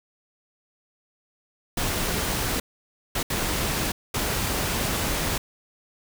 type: noise bursts at uneven times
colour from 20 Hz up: pink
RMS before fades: -26 dBFS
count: 4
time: 1.77-2.6 / 3.15-3.23 / 3.3-3.92 / 4.14-5.38 s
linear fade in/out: 5 ms
effects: none